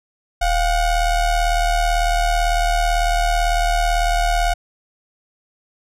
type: ring-modulated tone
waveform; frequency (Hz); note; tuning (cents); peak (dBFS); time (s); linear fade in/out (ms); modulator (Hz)
square; 370; F#4; 0; -13; 0.41-4.54; 10; 331
effects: low-pass 11000 Hz 12 dB/octave